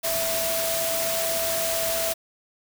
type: tone in noise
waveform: sine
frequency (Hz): 660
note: E5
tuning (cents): +2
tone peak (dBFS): -27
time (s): 0.03-2.14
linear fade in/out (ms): 20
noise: white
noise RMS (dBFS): -27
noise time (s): 0.03-2.14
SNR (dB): -3
effects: none